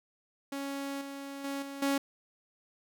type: tone with level steps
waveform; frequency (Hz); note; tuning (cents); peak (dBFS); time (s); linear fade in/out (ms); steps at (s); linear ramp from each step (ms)
sawtooth; 277.5; C#4; +2; -31 / -36 / -30 / -36 / -23; 0.52-1.98; 5; 1.01 / 1.44 / 1.62 / 1.82; 5
effects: none